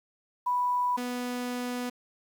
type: tone pair in turn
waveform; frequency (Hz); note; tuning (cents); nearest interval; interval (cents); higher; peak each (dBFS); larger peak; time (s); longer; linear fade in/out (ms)
sine / sawtooth; 986 / 246.5; B5 / B3; -3 / -3; 2 octaves; 2400; first; -24 / -27; first; 0.46-0.97 / 0.97-1.9; second; 10
effects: 9-bit